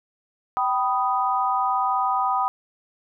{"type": "chord", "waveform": "sine", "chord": "G augmented", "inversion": "none", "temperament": "equal with one note detuned", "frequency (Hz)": [773.6, 987.8, 1244.5], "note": ["G5", "B5", "D#6"], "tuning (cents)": [-23, 0, 0], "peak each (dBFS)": -24, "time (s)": [0.57, 2.48], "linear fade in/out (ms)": 0, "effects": []}